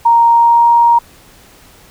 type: tone with pitch glide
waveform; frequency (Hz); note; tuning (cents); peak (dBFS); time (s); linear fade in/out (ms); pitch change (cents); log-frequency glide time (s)
sine; 932.3 to 939.3; A#5 to A#5; 0 to +13; -5; 0.05-0.99; 10; +13; 0.29-0.68
effects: pink hiss -43 dBFS RMS until 1.9 s